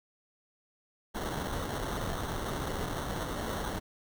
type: noise with sample-and-hold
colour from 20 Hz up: pink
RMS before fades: -35 dBFS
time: 1.14-3.8 s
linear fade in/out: 20 ms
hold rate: 2450 Hz
effects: none